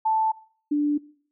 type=tone pair in turn; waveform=sine; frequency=880 / 293.7 Hz; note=A5 / D4; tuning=0 / 0 cents; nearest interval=octave + perfect fifth; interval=1900 cents; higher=first; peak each=-19 dBFS; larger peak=neither; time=0.05-0.32 / 0.71-0.98 s; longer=neither; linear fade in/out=10 ms; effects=noise-tail reverb RT60 0.5 s tail -20 dB re dry